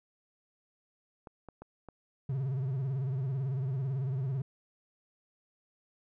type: clicks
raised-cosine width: 1 ms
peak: -32 dBFS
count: 4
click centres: 1.272 / 1.487 / 1.62 / 1.887 s
type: tone with vibrato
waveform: triangle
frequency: 132.9 Hz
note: C3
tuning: 27 cents sharp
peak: -28 dBFS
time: 2.29-4.42 s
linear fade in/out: 5 ms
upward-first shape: sine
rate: 18 Hz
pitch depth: 120 cents each way
effects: none